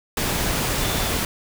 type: tone in noise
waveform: sine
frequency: 3520 Hz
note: A7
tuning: in tune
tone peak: -34 dBFS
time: 0.8-1.09 s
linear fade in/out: 2 ms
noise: pink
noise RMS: -23 dBFS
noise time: 0.17-1.25 s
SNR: -14 dB
effects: none